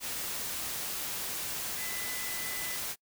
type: tone in noise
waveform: sine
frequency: 2004 Hz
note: B6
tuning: 25 cents sharp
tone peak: -41 dBFS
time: 1.76-2.79 s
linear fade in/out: 50 ms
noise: white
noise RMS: -36 dBFS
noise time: 0-2.96 s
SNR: -8 dB
effects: noise-tail reverb RT60 0.1 s tail -26 dB re dry